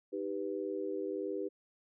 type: chord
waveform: sine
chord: Eb augmented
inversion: none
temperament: equal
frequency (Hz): 311.1 / 392 / 493.9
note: Eb4 / G4 / B4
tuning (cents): 0 / 0 / 0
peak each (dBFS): -40 / -37 / -40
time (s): 0.12-1.49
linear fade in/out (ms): 20
effects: none